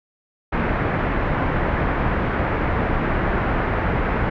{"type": "low-pass noise", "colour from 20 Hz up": "pink", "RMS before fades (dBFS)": -21, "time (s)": [0.52, 4.3], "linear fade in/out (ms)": 10, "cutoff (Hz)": 2000, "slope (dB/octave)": 24, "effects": []}